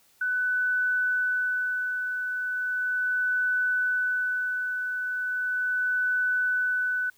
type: tone with tremolo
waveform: sine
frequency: 1496 Hz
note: F#6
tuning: 19 cents sharp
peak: -22 dBFS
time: 0.21-7.1 s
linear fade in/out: 5 ms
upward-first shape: sine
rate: 0.37 Hz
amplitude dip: 45%
effects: white hiss -62 dBFS RMS until 7.17 s